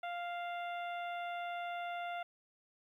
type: harmonic tone with a mistuned harmonic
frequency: 698.5 Hz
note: F5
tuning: in tune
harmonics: 1 / 2 / 3 / 4 / 5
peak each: -39 / -46 / -49 / -53 / -55 dBFS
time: 0.03-2.23 s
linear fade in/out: 5 ms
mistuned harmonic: 4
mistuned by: -17 cents
effects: 12-bit